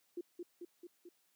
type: tone with echo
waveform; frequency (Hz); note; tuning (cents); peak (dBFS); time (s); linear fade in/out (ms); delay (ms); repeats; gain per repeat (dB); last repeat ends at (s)
sine; 349.2; F4; 0; -38; 0.17-0.21; 5; 220; 4; -3; 1.09
effects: white hiss -75 dBFS RMS until 1.35 s + high-pass 150 Hz 12 dB/octave